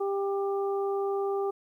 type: harmonic tone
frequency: 395.9 Hz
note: G4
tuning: 17 cents sharp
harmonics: 1 / 2 / 3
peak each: -27 / -35 / -39 dBFS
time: 0-1.51 s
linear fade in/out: 10 ms
effects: 11-bit